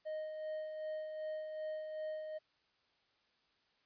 triangle tone with tremolo, 621 Hz, D#5, 3 cents flat, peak -36 dBFS, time 0.05-2.39 s, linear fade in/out 20 ms, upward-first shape sine, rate 2.6 Hz, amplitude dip 40%, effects white hiss -75 dBFS RMS until 3.85 s + resampled to 11025 Hz

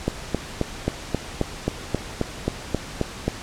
click train, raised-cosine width 2 ms, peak -7 dBFS, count 13, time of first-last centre 0.08-3.28 s, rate 3.75 Hz, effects pink hiss -36 dBFS RMS until 3.42 s + low-pass 8000 Hz 12 dB/octave

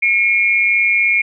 sine tone pair together, 2179 / 2383 Hz, C#7 / D7, -30 / +25 cents, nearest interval major second, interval 155 cents, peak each -14 dBFS, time 0.02-1.22 s, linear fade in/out 10 ms, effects none

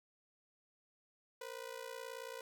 sawtooth ring-modulated tone, 493.9 Hz, B4, in tune, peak -38 dBFS, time 1.41-2.41 s, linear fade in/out 2 ms, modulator 29.3 Hz, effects none

